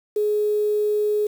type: tone with quantisation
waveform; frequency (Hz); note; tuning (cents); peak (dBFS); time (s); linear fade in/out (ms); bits
sine; 420; G#4; +19; -18; 0.16-1.27; 5; 7
effects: none

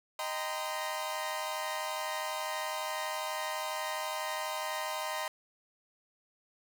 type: chord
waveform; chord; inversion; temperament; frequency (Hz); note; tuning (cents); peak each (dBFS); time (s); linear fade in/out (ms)
sawtooth; C minor seventh; first; equal with one note detuned; 622.3 / 784 / 932.3 / 1024.4; Eb5 / G5 / Bb5 / C6; 0 / 0 / 0 / -37; -35 / -38 / -36 / -35; 0.19-5.28; 2
effects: none

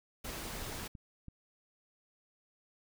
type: noise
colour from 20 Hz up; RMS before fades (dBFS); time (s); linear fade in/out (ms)
pink; -42; 0.24-0.88; 10
type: click train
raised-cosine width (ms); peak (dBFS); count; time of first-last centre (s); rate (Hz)
5; -34; 4; 0.29-1.283; 3.02
effects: none

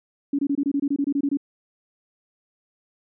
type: tone bursts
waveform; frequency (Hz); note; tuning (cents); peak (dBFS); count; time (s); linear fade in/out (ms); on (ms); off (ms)
sine; 281.9; C#4; +29; -19; 13; 0.33-1.372; 5; 58; 24
effects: none

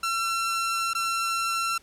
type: tone with dropouts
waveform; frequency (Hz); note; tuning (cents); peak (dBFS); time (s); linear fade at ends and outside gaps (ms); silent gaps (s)
sawtooth; 1352; E6; +43; -21; 0.03-1.78; 5; 0.934-0.949
effects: pink hiss -57 dBFS RMS until 1.82 s + low-pass 12000 Hz 12 dB/octave

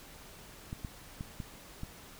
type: clicks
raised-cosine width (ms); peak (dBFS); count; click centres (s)
5; -26; 5; 0.729 / 0.848 / 1.209 / 1.402 / 1.834
effects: pink hiss -52 dBFS RMS until 2.19 s

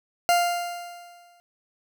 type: tone with exponential decay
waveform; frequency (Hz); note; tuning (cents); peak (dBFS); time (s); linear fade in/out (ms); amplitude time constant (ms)
40% pulse; 698.5; F5; 0; -15; 0.29-1.4; 0; 240
effects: none

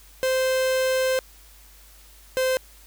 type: tone pair in turn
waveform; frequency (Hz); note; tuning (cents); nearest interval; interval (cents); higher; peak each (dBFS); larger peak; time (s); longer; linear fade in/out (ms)
45% pulse; 520 / 518.1; C5 / C5; -11 / -17; unison; 6; first; -20; neither; 0.23-1.19 / 2.37-2.57; first; 0
effects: added 50 Hz sine -50 dBFS peak until 2.86 s + white hiss -52 dBFS RMS until 2.86 s

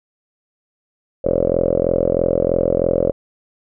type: tone with low-pass filter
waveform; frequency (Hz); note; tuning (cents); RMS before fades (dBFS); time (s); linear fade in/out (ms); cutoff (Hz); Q
5% pulse; 43.11; F1; -22; -17; 1.24-3.12; 10; 550; 8.7
effects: none

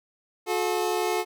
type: tone pair together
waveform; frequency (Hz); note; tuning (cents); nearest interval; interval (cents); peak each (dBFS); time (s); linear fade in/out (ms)
25% pulse; 360 / 431.7; F#4 / A4; -47 / -33; minor third; 314; -23; 0.46-1.25; 50
effects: none

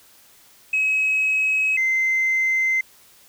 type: tone pair in turn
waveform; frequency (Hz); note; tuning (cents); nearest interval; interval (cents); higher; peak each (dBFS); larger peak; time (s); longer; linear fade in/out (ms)
sine; 2556 / 2073; D#7 / C7; +46 / -17; major third; 363; first; -16; neither; 0.73-1.77 / 1.77-2.81; neither; 5
effects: tanh soft clip ceiling -14 dBFS + white hiss -52 dBFS RMS until 3.28 s

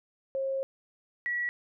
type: tone pair in turn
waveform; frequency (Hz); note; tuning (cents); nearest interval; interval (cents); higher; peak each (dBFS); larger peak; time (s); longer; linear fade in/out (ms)
sine; 538 / 1932.8; C5 / B6; +48 / -38; octave + minor seventh; 2214; second; -28 / -28; neither; 0.35-0.63 / 1.26-1.49; first; 0
effects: none

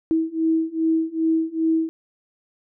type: beating tone pair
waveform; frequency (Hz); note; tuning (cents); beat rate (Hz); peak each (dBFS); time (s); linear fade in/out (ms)
sine; 321.9 / 324.4; E4 / E4; -41 / -28; 2.5; -22 / -21; 0.11-1.89; 0
effects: none

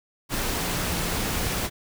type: tone in noise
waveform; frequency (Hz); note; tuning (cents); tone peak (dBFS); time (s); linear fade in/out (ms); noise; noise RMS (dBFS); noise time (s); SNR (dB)
sine; 174.61; F3; 0; -35; 0.6-1.18; 50; pink; -27; 0.29-1.7; -11
effects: none

